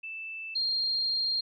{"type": "tone pair in turn", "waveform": "sine", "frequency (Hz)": [2644, 4209], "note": ["E7", "C8"], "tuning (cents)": [5, 9], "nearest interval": "minor sixth", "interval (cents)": 804, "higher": "second", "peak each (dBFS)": [-36, -26], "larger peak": "second", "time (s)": [[0.03, 0.55], [0.55, 1.41]], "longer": "second", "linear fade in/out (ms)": 10, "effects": []}